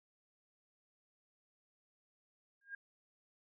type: tone with exponential growth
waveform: sine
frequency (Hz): 1618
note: G#6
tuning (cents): -46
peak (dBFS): -39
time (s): 2.61-2.75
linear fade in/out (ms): 5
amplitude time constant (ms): 29
effects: none